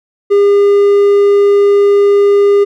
triangle tone, 404.3 Hz, G#4, 46 cents flat, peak -3 dBFS, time 0.3-2.65 s, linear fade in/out 20 ms, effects none

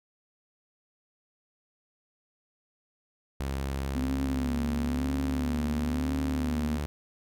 sawtooth tone with pitch glide, 68.1 to 73.84 Hz, C#2 to D2, -30 to +10 cents, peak -26 dBFS, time 3.4-6.86 s, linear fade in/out 0 ms, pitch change +140 cents, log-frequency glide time 3.98-6.05 s
sine tone with vibrato, 249.6 Hz, B3, 19 cents sharp, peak -29 dBFS, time 3.95-6.78 s, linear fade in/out 10 ms, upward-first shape sine, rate 1 Hz, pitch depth 110 cents each way
effects none

